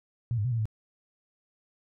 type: tone with pitch steps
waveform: sine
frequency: 118.8 / 102.7 / 126 / 115.3 / 108.9 Hz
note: A#2 / G#2 / B2 / A#2 / A2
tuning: +33 / -19 / +35 / -19 / -17 cents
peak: -25 dBFS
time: 0.31-0.655 s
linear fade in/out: 0 ms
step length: 69 ms
effects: none